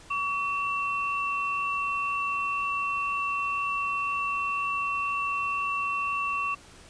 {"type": "tone pair together", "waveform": "sine", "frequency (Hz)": [1135.6, 2701], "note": ["C#6", "E7"], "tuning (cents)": [41, 42], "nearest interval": "octave + minor third", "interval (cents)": 1501, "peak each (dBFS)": [-28, -30], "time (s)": [0.1, 6.55], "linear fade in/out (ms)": 10, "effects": ["pink hiss -51 dBFS RMS until 6.89 s", "resampled to 22050 Hz"]}